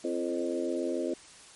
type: harmonic tone with a mistuned harmonic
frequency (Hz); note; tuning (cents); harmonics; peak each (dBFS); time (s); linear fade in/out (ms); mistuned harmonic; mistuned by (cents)
87.31; F2; 0; 3 / 4 / 5 / 6 / 7; -35 / -32 / -37 / -36 / -37; 0.04-1.14; 5; 4; -44
effects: white hiss -52 dBFS RMS until 1.55 s + MP3 48 kbps